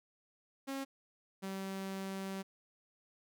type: tone pair in turn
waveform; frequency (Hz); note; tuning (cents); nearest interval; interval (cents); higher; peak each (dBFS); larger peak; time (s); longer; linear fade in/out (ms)
sawtooth; 271.6 / 192.88; C#4 / G3; -35 / -28; tritone; 593; first; -34 / -35; first; 0.67-0.85 / 1.42-2.43; second; 20
effects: none